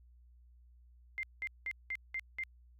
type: tone bursts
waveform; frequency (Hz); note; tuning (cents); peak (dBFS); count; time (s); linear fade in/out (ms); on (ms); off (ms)
sine; 2093; C7; 0; -35; 6; 1.18-2.436; 0; 51; 190
effects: added 60 Hz sine -58 dBFS peak until 2.79 s